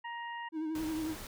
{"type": "harmonic tone", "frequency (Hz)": 940, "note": "A#5", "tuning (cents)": 14, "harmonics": [1, 2, 3], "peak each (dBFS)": [-40, -43, -51], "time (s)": [0.04, 0.49], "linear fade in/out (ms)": 10}
{"type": "tone with vibrato", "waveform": "triangle", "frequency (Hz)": 315, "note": "D#4", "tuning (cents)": 21, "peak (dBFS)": -31, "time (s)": [0.52, 1.16], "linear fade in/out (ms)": 50, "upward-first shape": "sine", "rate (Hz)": 11, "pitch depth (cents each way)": 44}
{"type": "noise", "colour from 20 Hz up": "pink", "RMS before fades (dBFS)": -45, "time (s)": [0.75, 1.27], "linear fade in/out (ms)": 2}
{"effects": []}